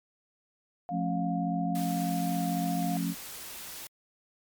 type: tone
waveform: sine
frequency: 708 Hz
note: F5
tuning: 23 cents sharp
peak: -33 dBFS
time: 0.89-2.97 s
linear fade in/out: 0 ms
type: chord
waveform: sine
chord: F augmented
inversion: none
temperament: just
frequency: 174.61 / 218.3 / 272.8 Hz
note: F3 / A3 / C#4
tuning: 0 / -13 / -28 cents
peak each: -30 / -35 / -33 dBFS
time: 0.9-3.15 s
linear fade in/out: 50 ms
type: noise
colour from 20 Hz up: white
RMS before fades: -42 dBFS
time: 1.75-3.87 s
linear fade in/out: 2 ms
effects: MP3 96 kbps